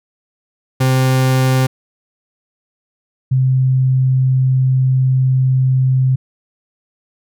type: tone pair in turn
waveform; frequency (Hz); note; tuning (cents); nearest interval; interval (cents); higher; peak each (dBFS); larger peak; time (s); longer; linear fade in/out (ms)
40% pulse / sine; 130.3 / 130.3; C3 / C3; -7 / -7; unison; 0; neither; -10; neither; 0.8-1.67 / 3.31-6.16; second; 10
effects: none